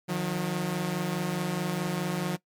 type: tone pair together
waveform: sawtooth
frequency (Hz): 155.56 / 180.3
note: D#3 / F#3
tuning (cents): 0 / -45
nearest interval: minor third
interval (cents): 255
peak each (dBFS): -28 / -25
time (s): 0.08-2.37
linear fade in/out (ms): 20
effects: noise-tail reverb RT60 0.1 s tail -20 dB re dry + MP3 96 kbps